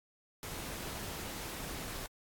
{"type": "noise", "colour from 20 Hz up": "pink", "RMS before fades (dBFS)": -42, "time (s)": [0.43, 2.06], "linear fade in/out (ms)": 0, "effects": ["AAC 64 kbps"]}